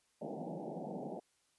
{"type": "band-pass noise", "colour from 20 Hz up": "pink", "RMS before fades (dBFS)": -43, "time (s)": [0.21, 1.2], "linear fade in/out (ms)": 10, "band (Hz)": [150, 850], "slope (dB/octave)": 96, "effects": ["white hiss -75 dBFS RMS until 1.58 s", "resampled to 24000 Hz"]}